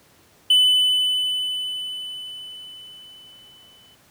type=tone with exponential decay; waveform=triangle; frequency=3004 Hz; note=F#7; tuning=26 cents sharp; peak=-10 dBFS; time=0.5-3.95 s; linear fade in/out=5 ms; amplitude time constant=750 ms; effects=pink hiss -55 dBFS RMS until 4.1 s + high-pass 80 Hz 12 dB/octave